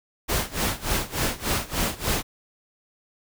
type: noise with tremolo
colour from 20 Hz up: pink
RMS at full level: -23 dBFS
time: 0.28-2.23 s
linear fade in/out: 20 ms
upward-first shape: sine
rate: 3.4 Hz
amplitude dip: 90%
effects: none